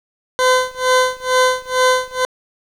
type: tone with tremolo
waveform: 20% pulse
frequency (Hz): 510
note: C5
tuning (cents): -44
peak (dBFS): -5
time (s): 0.39-2.25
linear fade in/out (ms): 0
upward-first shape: sine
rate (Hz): 2.2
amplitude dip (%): 95
effects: low-pass 9000 Hz 12 dB/octave + 7-bit